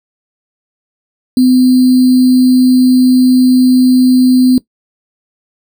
sine tone with sample-and-hold, 254.3 Hz, C4, 49 cents flat, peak -4 dBFS, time 1.37-4.58 s, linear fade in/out 2 ms, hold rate 4410 Hz, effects noise-tail reverb RT60 0.1 s tail -19 dB re dry

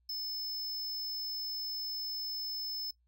square tone, 5240 Hz, E8, 11 cents flat, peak -36 dBFS, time 0.09-2.91 s, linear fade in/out 5 ms, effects noise-tail reverb RT60 0.1 s tail -18 dB re dry + added 60 Hz sine -69 dBFS peak until 3.07 s

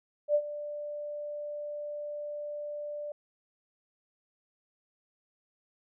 sine tone with ADSR envelope, 590 Hz, D5, 8 cents sharp, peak -20 dBFS, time 0.28-3.12 s, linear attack 67 ms, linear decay 64 ms, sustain -15 dB, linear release 3 ms, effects none

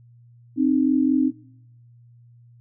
sine tone pair together, 261.6 / 306.3 Hz, C4 / D#4, 0 / -27 cents, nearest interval minor third, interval 273 cents, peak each -18 / -20 dBFS, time 0.56-1.32 s, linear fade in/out 50 ms, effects noise-tail reverb RT60 0.8 s tail -23 dB re dry + added 119 Hz sine -48 dBFS peak until 2.6 s

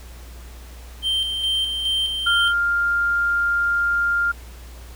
triangle tone with tremolo, 3136 Hz, G7, in tune, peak -17 dBFS, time 1.02-2.54 s, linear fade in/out 50 ms, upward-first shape square, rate 2.4 Hz, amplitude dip 40%
sine tone, 1400 Hz, F6, 4 cents sharp, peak -17 dBFS, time 2.26-4.32 s, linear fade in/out 10 ms
effects added 60 Hz sine -37 dBFS peak until 4.95 s + pink hiss -46 dBFS RMS until 4.95 s

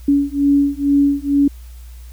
sine beating tone pair, 281.8 / 284 Hz, C#4 / C#4, +29 / +42 cents, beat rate 2.2 Hz, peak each -15 dBFS, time 0.08-1.48 s, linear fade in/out 5 ms, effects added 60 Hz sine -33 dBFS peak until 2.12 s + white hiss -50 dBFS RMS until 2.12 s

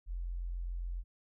sine tone, 43.65 Hz, F1, in tune, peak -35 dBFS, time 0.06-1.04 s, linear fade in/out 50 ms, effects none

